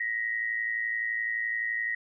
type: tone pair together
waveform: sine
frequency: 1878.3 / 1990 Hz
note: A#6 / B6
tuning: +13 / +13 cents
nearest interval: minor second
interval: 100 cents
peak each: -29 / -33 dBFS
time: 0-1.95 s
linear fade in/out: 5 ms
effects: none